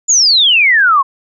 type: exponential sweep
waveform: sine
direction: down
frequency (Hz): 7120 to 1046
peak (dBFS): -6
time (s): 0.08-1.03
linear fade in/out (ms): 20
effects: none